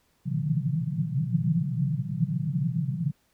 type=band-pass noise; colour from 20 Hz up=white; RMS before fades=-27 dBFS; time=0.25-3.12 s; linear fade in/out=20 ms; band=120 to 180 Hz; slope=96 dB/octave; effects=pink hiss -68 dBFS RMS until 3.33 s